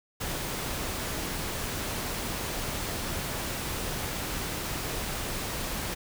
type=noise with ADSR envelope; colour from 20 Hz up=pink; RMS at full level=-31 dBFS; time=0.2-5.95 s; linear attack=17 ms; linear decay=6 ms; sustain=-2 dB; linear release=17 ms; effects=none